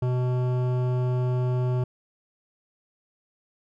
sine tone with hard clipping, 125.4 Hz, B2, 27 cents sharp, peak -24 dBFS, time 0.02-1.84 s, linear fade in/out 5 ms, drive 14 dB, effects none

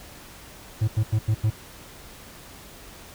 triangle tone bursts, 108.7 Hz, A2, 21 cents flat, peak -16 dBFS, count 5, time 0.81-1.503 s, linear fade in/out 10 ms, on 69 ms, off 87 ms, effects pink hiss -45 dBFS RMS until 3.14 s

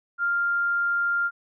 sine tone, 1397 Hz, F6, in tune, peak -21 dBFS, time 0.18-1.31 s, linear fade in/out 50 ms, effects none

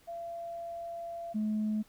sine tone pair in turn, 680 / 214.2 Hz, F5 / A3, -46 / -46 cents, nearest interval octave + minor sixth, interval 2000 cents, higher first, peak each -37 / -27 dBFS, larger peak second, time 0.07-1.34 / 1.34-1.83 s, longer first, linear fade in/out 20 ms, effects tanh soft clip ceiling -26 dBFS + pink hiss -63 dBFS RMS until 1.88 s

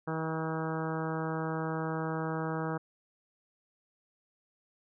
harmonic tone, 160 Hz, D#3, 49 cents sharp, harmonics 1 / 2 / 3 / 4 / 5 / 6 / 7 / 8 / 9 / 10, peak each -35 / -38 / -38 / -43 / -42 / -43 / -45 / -43 / -46 / -47 dBFS, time 0.07-2.78 s, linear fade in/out 10 ms, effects none

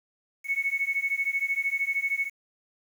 sine beating tone pair, 2203 / 2216 Hz, C#7 / C#7, -11 / -1 cents, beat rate 13 Hz, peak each -28 dBFS, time 0.44-2.3 s, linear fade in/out 50 ms, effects 8-bit

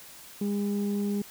sine tone pair together, 203.3 / 406.6 Hz, G#3 / G#4, -37 / -37 cents, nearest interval octave, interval 1200 cents, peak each -25 / -32 dBFS, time 0.41-1.22 s, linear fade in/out 5 ms, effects tanh soft clip ceiling -22 dBFS + white hiss -48 dBFS RMS until 1.3 s

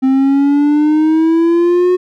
triangle exponential sweep, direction up, 261.6 to 365.8 Hz, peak -6 dBFS, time 0.02-1.97 s, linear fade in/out 20 ms, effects none

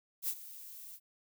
violet noise with ADSR envelope, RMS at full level -33 dBFS, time 0.22-1 s, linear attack 61 ms, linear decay 64 ms, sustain -16 dB, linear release 57 ms, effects none

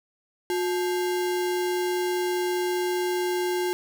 sine tone with sample-and-hold, 359.9 Hz, F#4, 48 cents flat, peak -23 dBFS, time 0.5-3.73 s, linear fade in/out 0 ms, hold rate 1225 Hz, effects none

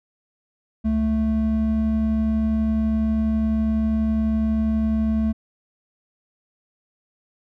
triangle tone pair together, 69.3 / 220 Hz, C#2 / A3, 0 / 0 cents, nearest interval octave + minor sixth, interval 2000 cents, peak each -23 / -17 dBFS, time 0.84-5.33 s, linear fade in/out 20 ms, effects none

